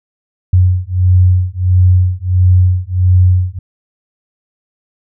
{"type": "beating tone pair", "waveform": "sine", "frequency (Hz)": [90.5, 92], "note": ["F#2", "F#2"], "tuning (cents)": [-38, -9], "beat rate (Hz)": 1.5, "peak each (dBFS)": -10, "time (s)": [0.53, 3.59], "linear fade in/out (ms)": 5, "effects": []}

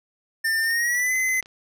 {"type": "tone with pitch glide", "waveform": "square", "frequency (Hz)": [1797, 2041], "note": ["A6", "C7"], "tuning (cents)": [36, -44], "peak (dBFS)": -21, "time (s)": [0.44, 1.41], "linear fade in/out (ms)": 10, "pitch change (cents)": 220, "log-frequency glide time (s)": [0.63, 1.15]}
{"type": "clicks", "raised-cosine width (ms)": 0.2, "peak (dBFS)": -29, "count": 12, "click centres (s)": [0.642, 0.708, 0.95, 0.998, 1.064, 1.158, 1.201, 1.289, 1.343, 1.374, 1.427, 1.459]}
{"effects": []}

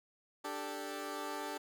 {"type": "chord", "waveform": "15% pulse", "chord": "D suspended fourth", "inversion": "none", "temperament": "equal", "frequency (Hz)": [293.7, 392, 440], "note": ["D4", "G4", "A4"], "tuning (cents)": [0, 0, 0], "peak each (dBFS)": [-37, -37, -39], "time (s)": [0.44, 1.58], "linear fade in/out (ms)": 10, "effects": []}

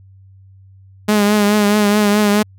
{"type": "tone with vibrato", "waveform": "sawtooth", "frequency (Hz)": 207.7, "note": "G#3", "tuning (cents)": 0, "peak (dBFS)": -7, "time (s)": [1.08, 2.43], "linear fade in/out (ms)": 10, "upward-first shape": "triangle", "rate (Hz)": 4.7, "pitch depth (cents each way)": 47, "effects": ["added 96 Hz sine -41 dBFS peak until 2.58 s"]}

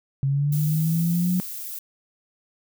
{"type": "linear sweep", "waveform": "sine", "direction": "up", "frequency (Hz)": [135.4, 183], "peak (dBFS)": -19, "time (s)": [0.23, 1.4], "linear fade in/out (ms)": 0}
{"type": "noise", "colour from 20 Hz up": "violet", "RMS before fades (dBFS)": -34, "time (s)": [0.52, 1.79], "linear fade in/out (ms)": 5}
{"effects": []}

